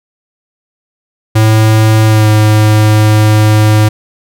square tone with pitch glide, 109.5 to 107.25 Hz, A2 to A2, -8 to -44 cents, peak -5 dBFS, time 1.35-3.89 s, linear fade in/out 10 ms, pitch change -36 cents, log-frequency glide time 2.06-2.28 s, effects none

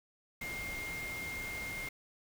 sine tone in noise, 2121 Hz, C7, 23 cents sharp, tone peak -39 dBFS, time 0.41-1.89 s, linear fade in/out 5 ms, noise pink, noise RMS -45 dBFS, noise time 0.41-1.89 s, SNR +3 dB, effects none

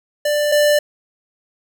square tone pair in turn, 591 / 591 Hz, D5 / D5, +11 / +11 cents, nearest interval unison, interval 0 cents, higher neither, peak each -16 / -12 dBFS, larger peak second, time 0.25-0.52 / 0.52-0.79 s, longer neither, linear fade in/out 5 ms, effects none

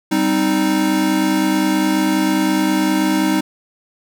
square chord, C minor, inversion second, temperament equal, 196 / 261.6 / 311.1 Hz, G3 / C4 / Eb4, 0 / 0 / 0 cents, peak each -21 / -22 / -17 dBFS, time 0.11-3.41 s, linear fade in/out 10 ms, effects none

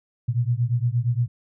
sine beating tone pair, 116.54 / 125.14 Hz, A#2 / B2, 0 / +23 cents, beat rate 8.6 Hz, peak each -22 / -23 dBFS, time 0.28-1.28 s, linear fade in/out 10 ms, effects none

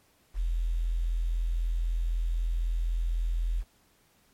sine tone with quantisation, 41.94 Hz, E1, 31 cents sharp, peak -25 dBFS, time 0.34-3.64 s, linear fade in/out 50 ms, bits 9, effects pink hiss -65 dBFS RMS until 4.33 s + MP3 64 kbps

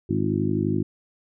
harmonic tone with a mistuned harmonic, 51.91 Hz, G#1, in tune, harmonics 2 / 3 / 4 / 5 / 6 / 7, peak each -28 / -28 / -28 / -28 / -28 / -28 dBFS, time 0.09-0.83 s, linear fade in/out 10 ms, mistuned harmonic 7, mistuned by -35 cents, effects none

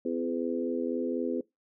harmonic tone with a mistuned harmonic, 84 Hz, E2, 33 cents sharp, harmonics 3 / 4 / 5 / 6, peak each -32 / -34 / -34 / -35 dBFS, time 0.05-1.41 s, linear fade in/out 5 ms, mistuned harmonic 3, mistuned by +17 cents, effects noise-tail reverb RT60 0.2 s tail -23 dB re dry

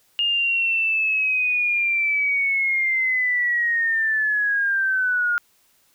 sine linear sweep, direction down, 2839 to 1416 Hz, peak -18 dBFS, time 0.19-5.38 s, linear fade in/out 0 ms, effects white hiss -61 dBFS RMS until 5.94 s

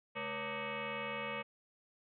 sine tone with frequency modulation, 830.6 Hz, G#5, in tune, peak -37 dBFS, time 0.15-1.43 s, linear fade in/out 20 ms, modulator 348 Hz, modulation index 5.5, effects none

